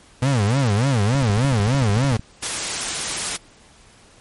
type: tone with vibrato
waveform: 35% pulse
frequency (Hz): 118.5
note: A#2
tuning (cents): +29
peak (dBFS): -14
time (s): 0.22-2.17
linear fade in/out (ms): 5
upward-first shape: sine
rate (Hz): 3.4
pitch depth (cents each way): 300
type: click train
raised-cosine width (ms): 5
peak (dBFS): -17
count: 15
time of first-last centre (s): 1.15-2.195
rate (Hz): 13.4
type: noise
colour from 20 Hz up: white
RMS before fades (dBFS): -24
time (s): 2.42-3.37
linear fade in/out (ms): 10
effects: pink hiss -50 dBFS RMS until 4.2 s + MP3 48 kbps